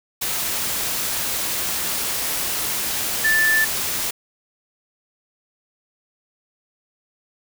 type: tone in noise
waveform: sine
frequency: 1760 Hz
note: A6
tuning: in tune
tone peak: -15 dBFS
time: 3.24-3.65 s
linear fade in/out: 10 ms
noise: white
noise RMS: -24 dBFS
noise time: 0.21-4.11 s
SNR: +6 dB
effects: none